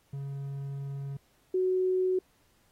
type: tone pair in turn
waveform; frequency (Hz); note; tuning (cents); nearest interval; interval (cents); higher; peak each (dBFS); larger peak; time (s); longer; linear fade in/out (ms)
triangle / sine; 138.9 / 370.8; C#3 / F#4; +4 / +4; octave + perfect fourth; 1700; second; -32 / -24; second; 0.13-1.17 / 1.54-2.19; first; 5
effects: pink hiss -68 dBFS RMS until 2.71 s + AAC 48 kbps